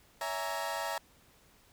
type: chord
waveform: 30% pulse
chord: A# half-diminished seventh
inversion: first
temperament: equal with one note detuned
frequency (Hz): 564.7 / 659.3 / 830.6 / 932.3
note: C#5 / E5 / G#5 / A#5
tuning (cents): +32 / 0 / 0 / 0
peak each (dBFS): -39 / -36 / -38 / -35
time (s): 0.21-0.98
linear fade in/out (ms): 2
effects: pink hiss -63 dBFS RMS until 1.72 s